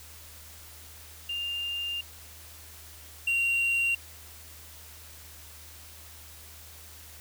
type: tone pair in turn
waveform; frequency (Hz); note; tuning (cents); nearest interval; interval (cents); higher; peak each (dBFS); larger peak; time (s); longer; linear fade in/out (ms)
sine / triangle; 2800 / 2758; F7 / F7; +4 / -22; unison; 26; first; -30 / -22; second; 1.29-2.01 / 3.27-3.95; first; 5
effects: added 78 Hz sine -51 dBFS peak until 7.2 s + white hiss -49 dBFS RMS until 7.2 s